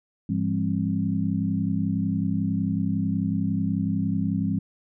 sine tone cluster, 103.1 / 170.4 / 201.4 / 266.7 Hz, G#2 / F3 / G3 / C4, -12 / -42 / +47 / +33 cents, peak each -30 / -27 / -26 / -29 dBFS, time 0.29-4.59 s, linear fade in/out 5 ms, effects none

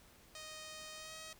5% pulse tone with pitch glide, 622.3 to 633.2 Hz, D#5 to D#5, 0 to +30 cents, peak -36 dBFS, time 0.35-1.33 s, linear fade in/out 2 ms, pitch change +30 cents, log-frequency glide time 0.96-1.14 s, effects pink hiss -63 dBFS RMS until 1.39 s

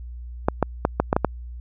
clicks, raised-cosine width 1 ms, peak -3 dBFS, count 7, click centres 0.485 / 0.627 / 0.851 / 1 / 1.129 / 1.165 / 1.247 s, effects added 60 Hz sine -33 dBFS peak until 1.6 s

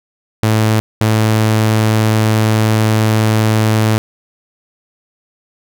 sawtooth tone bursts at uneven times, 109.3 Hz, A2, 11 cents flat, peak -6 dBFS, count 2, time 0.43-0.8 / 1.01-3.98 s, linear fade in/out 0 ms, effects none

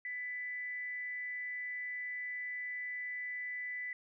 sine tone with amplitude modulation, 1990 Hz, B6, 13 cents sharp, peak -36 dBFS, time 0.05-3.93 s, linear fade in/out 2 ms, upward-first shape sine, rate 283 Hz, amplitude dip 35%, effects none

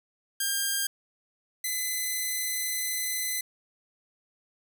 5% pulse tone pair in turn, 1604 / 2021 Hz, G6 / B6, +39 / +39 cents, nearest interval major third, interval 400 cents, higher second, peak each -15 / -18 dBFS, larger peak first, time 0.4-0.87 / 1.64-3.41 s, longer second, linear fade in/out 5 ms, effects none

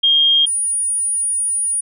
sine tone pair in turn, 3226 / 9598 Hz, G7 / D9, +49 / +37 cents, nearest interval octave + perfect fifth, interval 1888 cents, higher second, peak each -10 / -16 dBFS, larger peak first, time 0.03-0.46 / 0.46-1.81 s, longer second, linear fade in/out 10 ms, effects none

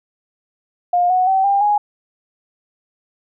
sine tone with pitch steps, 709 / 737.4 / 766.9 / 797.7 / 829.6 Hz, F5 / F#5 / G5 / G5 / G#5, +26 / -6 / -38 / +30 / -2 cents, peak -12 dBFS, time 0.93-1.78 s, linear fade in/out 5 ms, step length 170 ms, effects none

